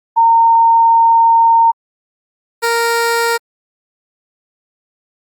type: tone pair in turn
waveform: sine / 15% pulse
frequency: 917 / 465.2 Hz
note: A#5 / A#4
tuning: -29 / -4 cents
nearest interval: octave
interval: 1175 cents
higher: first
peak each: -6 dBFS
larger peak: neither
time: 0.16-1.72 / 2.62-3.38 s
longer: first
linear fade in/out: 20 ms
effects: Opus 32 kbps